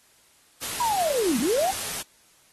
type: noise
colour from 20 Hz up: white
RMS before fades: -31 dBFS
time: 0.61-2.03 s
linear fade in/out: 20 ms
type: linear two-way sweep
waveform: sine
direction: down then up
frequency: 998 to 203.1 to 800 Hz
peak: -21 dBFS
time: 0.8-1.71 s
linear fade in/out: 5 ms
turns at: 1.39 s
effects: white hiss -59 dBFS RMS until 2.52 s + AAC 32 kbps